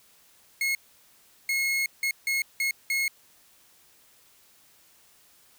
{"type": "tone bursts at uneven times", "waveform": "40% pulse", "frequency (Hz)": 2167, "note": "C#7", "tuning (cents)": -40, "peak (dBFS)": -23, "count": 6, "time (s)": [[0.61, 0.75], [1.49, 1.86], [2.03, 2.11], [2.27, 2.42], [2.6, 2.71], [2.9, 3.08]], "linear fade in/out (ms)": 2, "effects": ["white hiss -59 dBFS RMS until 5.58 s"]}